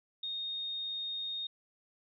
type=tone; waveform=sine; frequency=3701 Hz; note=A#7; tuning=13 cents flat; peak=-35 dBFS; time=0.23-1.47 s; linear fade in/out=5 ms; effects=none